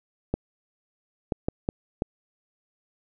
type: clicks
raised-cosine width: 2 ms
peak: -11 dBFS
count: 5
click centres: 0.34 / 1.322 / 1.485 / 1.689 / 2.021 s
effects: none